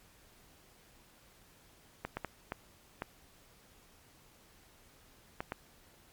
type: clicks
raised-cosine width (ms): 0.5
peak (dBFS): -21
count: 7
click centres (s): 2.05 / 2.17 / 2.247 / 2.521 / 3.021 / 5.405 / 5.521
effects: pink hiss -62 dBFS RMS until 6.12 s + MP3 96 kbps